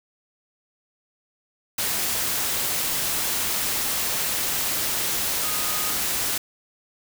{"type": "tone in noise", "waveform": "sine", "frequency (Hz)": 1244.5, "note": "D#6", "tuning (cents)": 0, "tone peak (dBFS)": -35, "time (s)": [5.43, 5.94], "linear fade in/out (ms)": 5, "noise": "white", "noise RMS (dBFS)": -25, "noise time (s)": [1.78, 6.38], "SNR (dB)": -13, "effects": []}